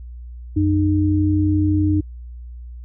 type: tone pair together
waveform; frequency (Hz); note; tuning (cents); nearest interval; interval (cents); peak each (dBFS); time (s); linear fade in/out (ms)
sine; 91.6 / 305.6; F#2 / D#4; -17 / -31; octave + major sixth; 2086; -17; 0.56-2.01; 10
effects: added 60 Hz sine -32 dBFS peak until 2.84 s